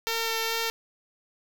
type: tone with vibrato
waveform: 5% pulse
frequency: 453 Hz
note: A#4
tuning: 50 cents flat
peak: -15 dBFS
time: 0.07-0.7 s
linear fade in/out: 0 ms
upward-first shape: sine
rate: 2.4 Hz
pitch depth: 11 cents each way
effects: 7-bit